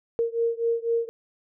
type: beating tone pair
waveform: sine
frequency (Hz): 461.7 / 465.7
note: A#4 / A#4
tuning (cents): -17 / -2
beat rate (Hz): 4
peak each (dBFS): -25 / -26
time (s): 0.19-1.09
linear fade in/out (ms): 0
effects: none